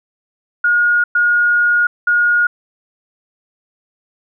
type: tone bursts at uneven times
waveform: sine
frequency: 1435 Hz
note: F6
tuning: 47 cents sharp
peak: -10 dBFS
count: 3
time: 0.64-1.04 / 1.15-1.87 / 2.07-2.47 s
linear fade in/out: 5 ms
effects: none